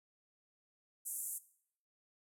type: band-pass noise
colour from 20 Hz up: white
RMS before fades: -42 dBFS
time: 1.05-1.39 s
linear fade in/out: 20 ms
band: 7500 to 13000 Hz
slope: 48 dB/octave
effects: noise-tail reverb RT60 0.6 s tail -17 dB re dry